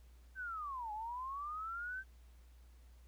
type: linear two-way sweep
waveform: sine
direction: down then up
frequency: 1568 to 830.6 to 1568 Hz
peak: -40 dBFS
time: 0.35-2.04 s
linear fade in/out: 50 ms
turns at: 0.92 s
effects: added 60 Hz sine -57 dBFS peak until 3.07 s + pink hiss -72 dBFS RMS until 3.07 s